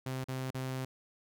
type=tone with dropouts; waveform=sawtooth; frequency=130.5 Hz; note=C3; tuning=4 cents flat; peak=-31 dBFS; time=0.06-0.85 s; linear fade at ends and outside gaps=5 ms; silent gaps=0.242-0.284 / 0.506-0.545 s; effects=none